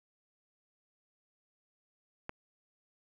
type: click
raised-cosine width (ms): 0.5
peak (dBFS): -23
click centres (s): 2.294
effects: 10-bit